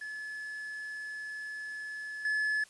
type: tone with level steps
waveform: triangle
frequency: 1718 Hz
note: A6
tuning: 42 cents flat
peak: -36 / -26 dBFS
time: 0.01-2.64 s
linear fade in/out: 5 ms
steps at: 2.25 s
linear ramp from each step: 2 ms
effects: white hiss -58 dBFS RMS until 2.69 s + resampled to 24000 Hz